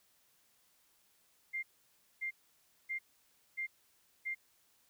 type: tone bursts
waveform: sine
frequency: 2100 Hz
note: C7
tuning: 6 cents sharp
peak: -35 dBFS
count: 5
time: 1.53-4.35 s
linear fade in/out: 20 ms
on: 100 ms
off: 580 ms
effects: white hiss -71 dBFS RMS until 4.89 s